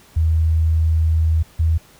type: tone pair in turn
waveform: sine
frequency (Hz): 80.3 / 80.81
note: E2 / E2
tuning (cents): -45 / -34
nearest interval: unison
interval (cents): 11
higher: second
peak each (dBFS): -13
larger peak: neither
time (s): 0.16-1.43 / 1.59-1.78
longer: first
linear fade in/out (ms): 10
effects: pink hiss -49 dBFS RMS until 1.99 s